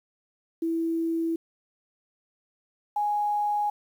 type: tone pair in turn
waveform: sine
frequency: 329.6 / 830.5 Hz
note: E4 / G#5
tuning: 0 / 0 cents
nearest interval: octave + major third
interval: 1600 cents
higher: second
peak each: -24 / -23 dBFS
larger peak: second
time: 0.62-1.36 / 2.96-3.7 s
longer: neither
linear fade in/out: 5 ms
effects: 9-bit